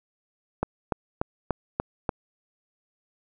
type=click train; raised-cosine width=1 ms; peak=-10 dBFS; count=6; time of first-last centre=0.63-2.092 s; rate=3.42 Hz; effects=none